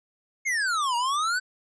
square exponential two-way sweep, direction down then up, 2196 to 932.3 to 1547 Hz, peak -24 dBFS, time 0.45-1.4 s, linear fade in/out 20 ms, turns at 0.96 s, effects resampled to 22050 Hz

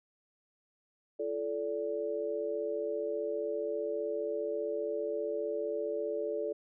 sine tone cluster, 340.4 / 435.5 / 579 Hz, F4 / A4 / D5, -44 / -18 / -25 cents, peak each -40 / -34 / -36 dBFS, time 1.19-6.53 s, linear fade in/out 10 ms, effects none

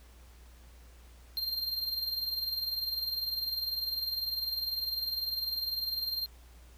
square tone with tremolo, 4186 Hz, C8, in tune, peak -29 dBFS, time 1.37-6.26 s, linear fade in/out 0 ms, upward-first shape triangle, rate 20 Hz, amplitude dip 70%, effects added 60 Hz sine -52 dBFS peak until 6.77 s + pink hiss -61 dBFS RMS until 6.77 s

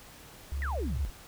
sine tone, 69.3 Hz, C#2, in tune, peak -30 dBFS, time 0.52-1.05 s, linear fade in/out 0 ms
sine exponential sweep, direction down, 2023 to 37.52 Hz, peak -33 dBFS, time 0.62-1.1 s, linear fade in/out 0 ms
effects tanh soft clip ceiling -21 dBFS + pink hiss -51 dBFS RMS until 1.27 s

